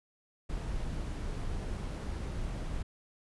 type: noise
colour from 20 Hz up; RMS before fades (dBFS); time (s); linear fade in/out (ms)
brown; -36; 0.49-2.83; 10
effects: resampled to 24000 Hz